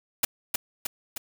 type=noise with echo; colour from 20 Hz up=white; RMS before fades=-22 dBFS; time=0.23-0.25 s; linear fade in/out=5 ms; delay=310 ms; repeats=3; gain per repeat=-4 dB; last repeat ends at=1.18 s; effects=none